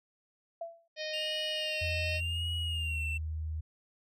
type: tone with exponential decay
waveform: sine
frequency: 671 Hz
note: E5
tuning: 31 cents sharp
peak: -33 dBFS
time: 0.61-0.88 s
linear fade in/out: 5 ms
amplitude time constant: 57 ms
type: harmonic tone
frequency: 618 Hz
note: D#5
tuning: 12 cents flat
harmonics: 1 / 3 / 4 / 5 / 6 / 7 / 8 / 9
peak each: -38 / -43 / -44 / -45 / -46 / -46 / -47 / -48 dBFS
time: 0.96-2.21 s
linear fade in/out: 50 ms
type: tone with vibrato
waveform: triangle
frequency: 2794 Hz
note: F7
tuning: in tune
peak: -33 dBFS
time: 1.13-3.18 s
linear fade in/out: 10 ms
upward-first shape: sine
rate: 0.88 Hz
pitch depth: 69 cents each way
type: tone with pitch glide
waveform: sine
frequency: 84.6 to 78.48 Hz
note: E2 to D#2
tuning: +45 to +15 cents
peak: -33 dBFS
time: 1.81-3.61 s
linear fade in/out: 10 ms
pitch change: -130 cents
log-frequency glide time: 2.53-2.98 s
effects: none